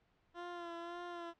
15% pulse tone with vibrato, 344.6 Hz, F4, 23 cents flat, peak -37 dBFS, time 0.34-1.34 s, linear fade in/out 50 ms, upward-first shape sine, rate 1.8 Hz, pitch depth 33 cents each way, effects pink hiss -75 dBFS RMS until 1.39 s + low-pass 3000 Hz 12 dB/octave

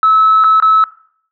sine tone with dropouts, 1299 Hz, E6, 26 cents flat, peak -5 dBFS, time 0.03-0.84 s, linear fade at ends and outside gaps 1 ms, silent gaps 0.439-0.443 / 0.601-0.624 s, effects noise-tail reverb RT60 0.6 s tail -19 dB re dry + tanh soft clip ceiling -2 dBFS

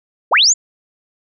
sine linear sweep, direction up, 286.8 to 7410 Hz, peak -8 dBFS, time 0.31-0.54 s, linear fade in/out 20 ms, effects none

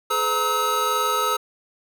square tone cluster, 422 / 505 / 934 / 1288 Hz, G#4 / B4 / A#5 / E6, +28 / +39 / +3 / -41 cents, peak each -30 / -30 / -29 / -22 dBFS, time 0.1-1.37 s, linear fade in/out 10 ms, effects none

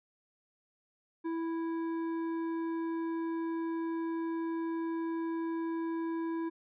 sine tone with hard clipping, 329.6 Hz, E4, in tune, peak -34 dBFS, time 1.24-6.5 s, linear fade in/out 20 ms, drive 9 dB, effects resampled to 8000 Hz

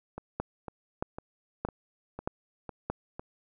two click trains, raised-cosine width 1 ms, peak -24 / -16 dBFS, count 7 / 5, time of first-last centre 0.18-3.195 / 0.4-2.9 s, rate 1.99 / 1.6 Hz, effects none

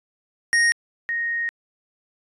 square / sine tone pair in turn, 1864.7 / 1864.7 Hz, A#6 / A#6, 0 / 0 cents, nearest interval unison, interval 0 cents, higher neither, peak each -16 / -22 dBFS, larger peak first, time 0.53-0.72 / 1.09-1.49 s, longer second, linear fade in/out 0 ms, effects resampled to 24000 Hz

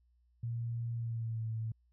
sine tone with pitch glide, 117.1 to 111.81 Hz, A#2 to A2, +8 to +28 cents, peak -34 dBFS, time 0.43-1.72 s, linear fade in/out 5 ms, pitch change -80 cents, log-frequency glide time 0.94-1.46 s, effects added 60 Hz sine -67 dBFS peak until 1.92 s

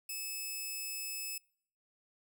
5% pulse tone, 2600 Hz, E7, 24 cents flat, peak -29 dBFS, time 0.09-1.38 s, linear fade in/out 5 ms, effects noise-tail reverb RT60 0.6 s tail -26 dB re dry

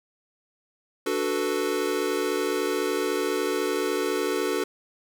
square chord, B minor seventh, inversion first, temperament equal, 293.7 / 370 / 440 / 493.9 Hz, D4 / F#4 / A4 / B4, 0 / 0 / 0 / 0 cents, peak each -32 / -29 / -29 / -33 dBFS, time 1.06-4.64 s, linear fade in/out 5 ms, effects none

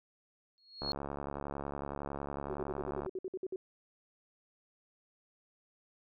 sine tone with exponential growth, 4307 Hz, C8, 49 cents sharp, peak -30 dBFS, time 0.58-0.92 s, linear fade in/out 0 ms, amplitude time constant 73 ms
click train, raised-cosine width 1 ms, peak -25 dBFS, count 160, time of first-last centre 0.82-3.063 s, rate 70.9 Hz
sine tone bursts, 374.7 Hz, F#4, 22 cents sharp, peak -35 dBFS, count 12, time 2.5-3.56 s, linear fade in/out 2 ms, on 37 ms, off 56 ms
effects none

